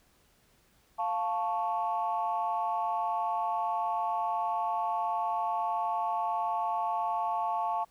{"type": "chord", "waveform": "sine", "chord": "F augmented", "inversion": "none", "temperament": "equal", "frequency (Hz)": [698.5, 880, 1108.7], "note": ["F5", "A5", "C#6"], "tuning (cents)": [0, 0, 0], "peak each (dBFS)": [-32, -30, -34], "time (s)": [0.98, 7.85], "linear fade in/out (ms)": 20, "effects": ["tanh soft clip ceiling -20 dBFS", "pink hiss -66 dBFS RMS until 7.9 s"]}